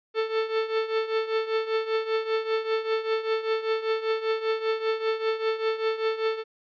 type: tone with tremolo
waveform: 45% pulse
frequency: 442.8 Hz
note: A4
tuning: 11 cents sharp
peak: -21 dBFS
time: 0.14-6.44 s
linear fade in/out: 50 ms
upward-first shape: triangle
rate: 5.1 Hz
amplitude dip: 80%
effects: resampled to 11025 Hz